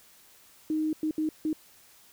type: tone bursts at uneven times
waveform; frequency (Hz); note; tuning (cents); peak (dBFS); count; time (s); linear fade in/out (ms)
sine; 311.1; D#4; 0; -25; 4; 0.7-0.93 / 1.03-1.11 / 1.18-1.29 / 1.45-1.53; 2
effects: white hiss -57 dBFS RMS until 2.12 s